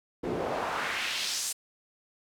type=noise with band-pass filter sweep; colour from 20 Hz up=pink; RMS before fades=-32 dBFS; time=0.23-1.53 s; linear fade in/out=10 ms; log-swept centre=310 to 8600 Hz; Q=1.6; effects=none